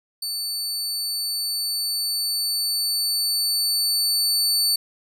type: tone with level ramp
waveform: sawtooth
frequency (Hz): 4500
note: C#8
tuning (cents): +25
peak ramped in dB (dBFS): -23 to -15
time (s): 0.22-4.76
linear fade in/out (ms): 5
effects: none